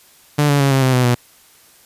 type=tone with pitch steps; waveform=sawtooth; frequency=147.3 / 142.78 / 138.39 / 134.14 / 130.02 / 126.03 / 122.16 Hz; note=D3 / D3 / C#3 / C3 / C3 / B2 / B2; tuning=+6 / -48 / -3 / +43 / -11 / +36 / -18 cents; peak=-8 dBFS; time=0.38-1.15 s; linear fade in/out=10 ms; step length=110 ms; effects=white hiss -49 dBFS RMS until 1.85 s + resampled to 32000 Hz